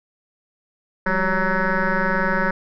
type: tone with frequency modulation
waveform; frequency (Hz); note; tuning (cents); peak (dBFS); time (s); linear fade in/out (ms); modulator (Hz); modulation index
sine; 745; F#5; +12; -16; 1.06-2.51; 5; 189; 5.5
effects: tanh soft clip ceiling -13 dBFS